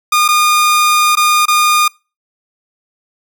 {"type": "tone with dropouts", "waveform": "sawtooth", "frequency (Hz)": 1218, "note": "D#6", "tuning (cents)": -37, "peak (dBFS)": -5, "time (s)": [0.12, 1.88], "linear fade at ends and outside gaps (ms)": 5, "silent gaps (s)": [[0.28, 0.286], [1.154, 1.17], [1.456, 1.481]], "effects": ["noise-tail reverb RT60 0.3 s tail -25 dB re dry"]}